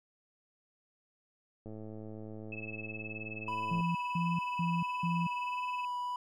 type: click train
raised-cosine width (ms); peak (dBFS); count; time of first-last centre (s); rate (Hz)
2; -33; 233; 1.66-3.808; 108
type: tone with tremolo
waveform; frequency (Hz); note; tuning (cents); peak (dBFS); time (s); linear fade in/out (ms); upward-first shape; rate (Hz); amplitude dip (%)
sine; 2600; E7; -24; -38; 2.52-5.85; 2; sine; 19; 90
type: tone with vibrato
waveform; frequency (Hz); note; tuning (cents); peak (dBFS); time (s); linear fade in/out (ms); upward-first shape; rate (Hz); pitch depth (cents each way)
triangle; 987.8; B5; 0; -32; 3.48-6.16; 2; triangle; 1.5; 10
type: tone bursts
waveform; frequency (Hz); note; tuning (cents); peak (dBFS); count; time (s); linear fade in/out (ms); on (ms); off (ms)
sine; 170; F3; -46; -30; 4; 3.71-5.27; 5; 240; 200
effects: none